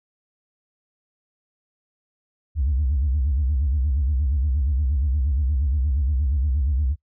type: tone with vibrato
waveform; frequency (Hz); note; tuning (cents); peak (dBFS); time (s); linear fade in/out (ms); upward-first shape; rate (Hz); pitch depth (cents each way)
sine; 69.3; C#2; 0; -17; 2.55-6.96; 50; sine; 8.5; 200
effects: noise-tail reverb RT60 0.1 s tail -22 dB re dry + tanh soft clip ceiling -15 dBFS